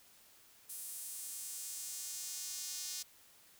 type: tone with high-pass filter sweep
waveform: square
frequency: 164.81 Hz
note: E3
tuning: in tune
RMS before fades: -44 dBFS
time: 0.69-3.03 s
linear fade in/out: 10 ms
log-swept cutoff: 10000 to 5500 Hz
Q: 1.6
effects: white hiss -63 dBFS RMS until 3.59 s